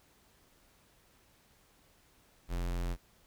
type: tone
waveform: square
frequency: 43.65 Hz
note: F1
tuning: in tune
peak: -33 dBFS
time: 2.48-2.97 s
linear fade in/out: 50 ms
effects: pink hiss -66 dBFS RMS until 3.26 s